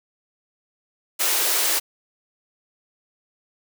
white high-pass noise, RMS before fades -21 dBFS, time 1.19-1.8 s, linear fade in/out 20 ms, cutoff 310 Hz, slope 96 dB/octave, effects none

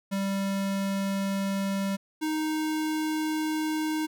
square tone pair in turn, 196 / 311.1 Hz, G3 / D#4, 0 / 0 cents, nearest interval minor sixth, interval 800 cents, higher second, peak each -27 dBFS, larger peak neither, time 0.11-1.97 / 2.21-4.07 s, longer neither, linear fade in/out 20 ms, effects none

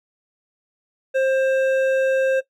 triangle tone with hard clipping, 530 Hz, C5, 22 cents sharp, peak -18 dBFS, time 1.14-2.41 s, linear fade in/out 20 ms, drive 13 dB, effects noise-tail reverb RT60 0.1 s tail -17 dB re dry

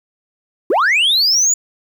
sine linear sweep, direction up, 293.7 to 7050 Hz, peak -8 dBFS, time 0.7-1.54 s, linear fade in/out 5 ms, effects tanh soft clip ceiling -10 dBFS + 8-bit

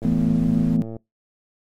click train, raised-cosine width 2 ms, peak -21 dBFS, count 107, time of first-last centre 0.02-0.966 s, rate 112 Hz
brown noise, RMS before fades -34 dBFS, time 0.02-0.77 s, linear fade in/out 10 ms
sine chord, E suspended fourth, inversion none, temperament equal, 164.81 / 220 / 246.9 Hz, E3 / A3 / B3, 0 / 0 / 0 cents, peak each -21 dBFS, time 0.05-0.82 s, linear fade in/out 0 ms
effects noise-tail reverb RT60 0.2 s tail -24 dB re dry + MP3 64 kbps

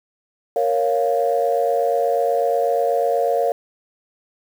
sine chord, Bb minor, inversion none, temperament equal, 466.2 / 554.4 / 698.5 Hz, Bb4 / Db5 / F5, 0 / 0 / 0 cents, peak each -20 dBFS, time 0.56-3.52 s, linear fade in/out 2 ms, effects tanh soft clip ceiling -7 dBFS + 7-bit

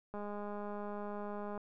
click train, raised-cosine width 1 ms, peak -30 dBFS, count 297, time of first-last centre 0.14-1.577 s, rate 206 Hz, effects none

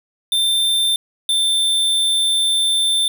square tone pair in turn, 3578 / 3560 Hz, A7 / A7, +28 / +20 cents, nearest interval unison, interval 8 cents, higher first, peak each -15 dBFS, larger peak neither, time 0.32-0.96 / 1.29-3.08 s, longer second, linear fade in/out 2 ms, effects 8-bit

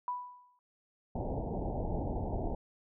sine tone with exponential decay, 987.8 Hz, B5, in tune, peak -30 dBFS, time 0.08-0.59 s, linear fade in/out 1 ms, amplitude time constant 110 ms
pink low-pass noise, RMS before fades -35 dBFS, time 1.15-2.55 s, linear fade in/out 5 ms, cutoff 890 Hz, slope 96 dB/octave
effects none

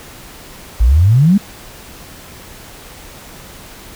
sine exponential sweep, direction up, 51.8 to 213.2 Hz, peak -6 dBFS, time 0.8-1.38 s, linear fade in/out 10 ms, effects pink hiss -36 dBFS RMS until 3.95 s

